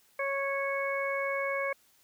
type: harmonic tone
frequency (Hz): 552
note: C#5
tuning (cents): -7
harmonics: 1 / 2 / 3 / 4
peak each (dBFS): -32 / -36 / -38 / -34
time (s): 0.19-1.73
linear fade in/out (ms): 5
effects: white hiss -65 dBFS RMS until 2.03 s